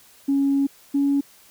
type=tone pair in turn; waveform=sine; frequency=277.2 / 280.6 Hz; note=C#4 / C#4; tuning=0 / +21 cents; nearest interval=unison; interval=21 cents; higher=second; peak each=-16 dBFS; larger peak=neither; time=0.28-0.67 / 0.94-1.21 s; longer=first; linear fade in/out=10 ms; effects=tanh soft clip ceiling -12 dBFS + white hiss -52 dBFS RMS until 1.5 s